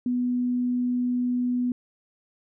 sine tone, 246.9 Hz, B3, in tune, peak -22 dBFS, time 0.06-1.72 s, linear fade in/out 2 ms, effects none

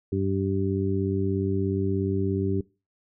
harmonic tone, 96.9 Hz, G2, 20 cents flat, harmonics 1 / 2 / 3 / 4, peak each -27 / -30 / -29 / -28 dBFS, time 0.12-2.61 s, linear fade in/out 5 ms, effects noise-tail reverb RT60 0.3 s tail -22 dB re dry

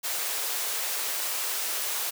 white high-pass noise, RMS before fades -30 dBFS, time 0.03-2.11 s, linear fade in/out 20 ms, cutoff 410 Hz, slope 24 dB/octave, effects none

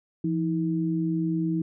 sine tone pair together, 169.34 / 320 Hz, E3 / D#4, +47 / +49 cents, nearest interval major seventh, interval 1102 cents, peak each -26 dBFS, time 0.24-1.62 s, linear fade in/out 5 ms, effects none

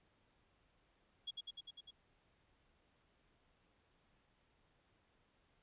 sine tone with echo, 3322 Hz, G#7, in tune, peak -40 dBFS, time 1.27-1.31 s, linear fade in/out 10 ms, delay 100 ms, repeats 6, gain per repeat -2 dB, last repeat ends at 1.91 s, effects pink hiss -75 dBFS RMS until 5.62 s + resampled to 8000 Hz

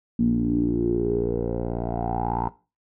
10% pulse tone with low-pass filter sweep, 58.3 Hz, A#1, 1 cent sharp, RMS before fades -24 dBFS, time 0.19-2.49 s, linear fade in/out 5 ms, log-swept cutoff 230 to 940 Hz, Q 8.1, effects noise-tail reverb RT60 0.3 s tail -18 dB re dry

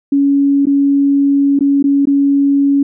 sine tone with dropouts, 280 Hz, C#4, 18 cents sharp, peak -8 dBFS, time 0.12-2.83 s, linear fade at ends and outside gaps 5 ms, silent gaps 0.656-0.668 / 1.591-1.607 / 1.827-1.84 / 2.055-2.071 s, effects none

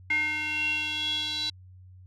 square tone with band-pass filter sweep, 304.2 Hz, D#4, 39 cents flat, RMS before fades -29 dBFS, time 0.1-1.5 s, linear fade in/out 5 ms, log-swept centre 2100 to 4000 Hz, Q 9.6, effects added 92 Hz sine -47 dBFS peak until 2.06 s

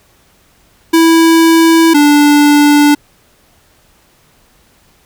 square tone pair in turn, 328.4 / 292.6 Hz, E4 / D4, -6 / -6 cents, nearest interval major second, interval 200 cents, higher first, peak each -5 dBFS, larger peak neither, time 0.93-1.94 / 1.94-2.95 s, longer neither, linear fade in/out 10 ms, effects pink hiss -50 dBFS RMS until 5.05 s

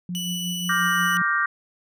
sine tone with tremolo, 177.8 Hz, F3, 31 cents sharp, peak -26 dBFS, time 0.09-1.22 s, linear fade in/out 2 ms, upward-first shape sine, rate 5.6 Hz, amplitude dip 45%
sawtooth tone, 2960 Hz, F#7, in tune, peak -25 dBFS, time 0.15-1.17 s, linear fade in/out 0 ms
sine chord, G minor seventh, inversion second, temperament equal with one note detuned, 1174.7 / 1412.3 / 1568 / 1864.7 Hz, D6 / F6 / G6 / Bb6, 0 / +19 / 0 / 0 cents, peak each -24 / -26 / -24 / -26 dBFS, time 0.69-1.46 s, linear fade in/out 5 ms
effects none

